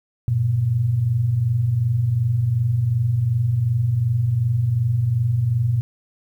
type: tone pair together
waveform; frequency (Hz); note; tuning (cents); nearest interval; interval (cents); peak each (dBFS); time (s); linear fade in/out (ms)
sine; 97.5 / 120.2; G2 / B2; -9 / -46; major third; 363; -25 / -17; 0.28-5.81; 0
effects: 9-bit

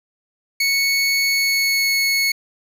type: tone with pitch glide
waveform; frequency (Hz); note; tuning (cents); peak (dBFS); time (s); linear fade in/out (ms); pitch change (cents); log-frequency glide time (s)
25% pulse; 2212 to 2198; C#7 to C#7; -4 to -15; -12; 0.6-2.32; 5; -11; 1.26-1.97
effects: none

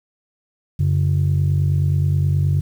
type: tone pair together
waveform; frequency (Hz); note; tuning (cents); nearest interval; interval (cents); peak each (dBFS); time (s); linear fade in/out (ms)
sine; 92.5 / 141.96; F#2 / C#3; 0 / +42; perfect fifth; 742; -16; 0.79-2.61; 10
effects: tanh soft clip ceiling -10 dBFS + 8-bit

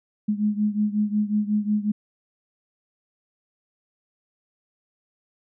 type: beating tone pair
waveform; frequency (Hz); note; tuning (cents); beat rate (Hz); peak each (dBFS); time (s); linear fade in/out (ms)
sine; 208.2 / 213.7; G#3 / G#3; +5 / +50; 5.5; -22 / -25; 0.28-1.92; 10
effects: none

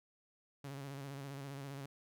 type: tone with vibrato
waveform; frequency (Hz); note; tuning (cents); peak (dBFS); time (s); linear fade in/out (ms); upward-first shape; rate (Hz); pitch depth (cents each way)
sawtooth; 138.59; C#3; 0; -40; 0.64-1.86; 5; square; 15; 39
effects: none

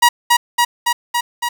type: tone with echo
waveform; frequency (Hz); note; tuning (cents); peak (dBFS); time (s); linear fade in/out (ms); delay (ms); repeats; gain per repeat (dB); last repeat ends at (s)
sawtooth; 957; A#5; +45; -3; 0.02-0.09; 10; 280; 5; -2; 1.49
effects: 7-bit

